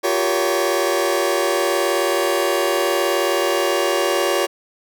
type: chord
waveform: sawtooth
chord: G half-diminished seventh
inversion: third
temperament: just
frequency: 352.8 / 392 / 470.4 / 564.5 Hz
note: F4 / G4 / Bb4 / Db5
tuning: +18 / 0 / +16 / +31 cents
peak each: -18 / -19 / -21 / -17 dBFS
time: 0.03-4.47 s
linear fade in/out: 20 ms
effects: none